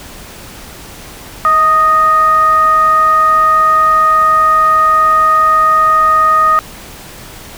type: tone with frequency modulation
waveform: sine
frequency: 1244.5 Hz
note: D#6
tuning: in tune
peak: -6 dBFS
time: 1.45-6.59 s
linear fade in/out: 0 ms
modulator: 608 Hz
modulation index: 0.36
effects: pink hiss -32 dBFS RMS until 7.57 s